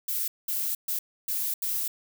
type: noise bursts at uneven times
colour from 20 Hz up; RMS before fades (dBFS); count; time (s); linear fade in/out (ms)
violet; -29; 5; 0.08-0.28 / 0.48-0.75 / 0.88-0.99 / 1.28-1.54 / 1.62-1.88; 5
effects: none